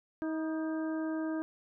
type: harmonic tone with a mistuned harmonic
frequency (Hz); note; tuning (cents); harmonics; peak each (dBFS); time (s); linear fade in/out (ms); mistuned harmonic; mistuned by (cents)
317.4; D#4; +35; 1 / 2 / 3 / 4 / 5; -32 / -41 / -48 / -49 / -47; 0.22-1.42; 0; 4; -44
effects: none